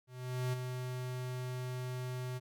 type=tone with ADSR envelope; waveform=square; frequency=126.4 Hz; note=B2; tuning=41 cents sharp; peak=-32 dBFS; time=0.07-2.4 s; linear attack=460 ms; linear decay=15 ms; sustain=-6 dB; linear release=31 ms; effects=none